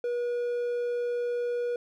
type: tone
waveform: triangle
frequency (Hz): 482.5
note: B4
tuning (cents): -40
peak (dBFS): -25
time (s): 0.04-1.76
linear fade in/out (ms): 2
effects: none